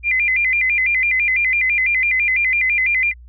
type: tone with vibrato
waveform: sine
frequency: 2208 Hz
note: C#7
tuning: 7 cents flat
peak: -14 dBFS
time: 0.03-3.14 s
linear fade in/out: 50 ms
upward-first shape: square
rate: 6 Hz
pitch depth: 140 cents each way
effects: added 60 Hz sine -38 dBFS peak until 3.28 s